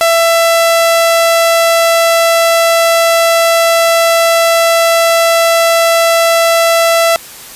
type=tone; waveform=sawtooth; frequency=667 Hz; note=E5; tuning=20 cents sharp; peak=-3 dBFS; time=0.01-7.16 s; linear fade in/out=0 ms; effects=white hiss -31 dBFS RMS until 7.55 s + resampled to 32000 Hz